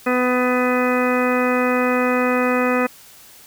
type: harmonic tone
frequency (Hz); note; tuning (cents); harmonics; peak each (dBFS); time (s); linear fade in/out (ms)
250; B3; +21; 1 / 2 / 3 / 4 / 5 / 6 / 7 / 8 / 10; -20 / -20 / -28 / -29 / -24 / -30 / -30 / -28 / -28; 0.06-2.87; 10
effects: white hiss -45 dBFS RMS until 3.46 s